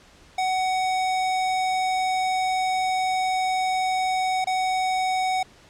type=tone with dropouts; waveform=square; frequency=748 Hz; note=F#5; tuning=19 cents sharp; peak=-22 dBFS; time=0.38-5.43 s; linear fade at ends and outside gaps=5 ms; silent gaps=4.444-4.47 s; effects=pink hiss -52 dBFS RMS until 5.69 s + low-pass 7000 Hz 12 dB/octave